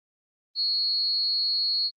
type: tone with amplitude modulation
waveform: sine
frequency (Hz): 4322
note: C#8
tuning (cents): -45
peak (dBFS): -20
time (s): 0.55-1.91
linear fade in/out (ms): 50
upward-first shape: sine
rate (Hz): 269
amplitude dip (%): 55
effects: Opus 24 kbps